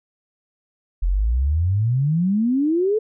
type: exponential sweep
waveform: sine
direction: up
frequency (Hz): 41.2 to 447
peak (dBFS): -16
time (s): 1.02-2.99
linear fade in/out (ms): 10
effects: none